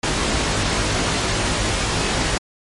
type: noise with comb filter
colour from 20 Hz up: pink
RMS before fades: -20 dBFS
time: 0.03-2.38 s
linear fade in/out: 5 ms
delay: 19 ms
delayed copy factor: +0.7
effects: low-pass 8000 Hz 12 dB/octave + MP3 48 kbps